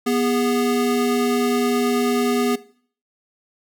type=tone pair together; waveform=square; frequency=244 / 409.8 Hz; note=B3 / G#4; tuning=-21 / -23 cents; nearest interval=major sixth; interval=898 cents; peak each=-20 / -23 dBFS; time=0.06-2.56 s; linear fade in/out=10 ms; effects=noise-tail reverb RT60 0.5 s tail -18 dB re dry